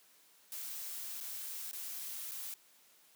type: noise with dropouts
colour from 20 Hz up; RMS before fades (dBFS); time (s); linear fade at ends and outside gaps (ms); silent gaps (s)
blue; -43; 0.52-2.54; 1; 1.204-1.209 / 1.713-1.731 / 2.312-2.317
effects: white hiss -65 dBFS RMS until 3.15 s + high-pass 200 Hz 12 dB/octave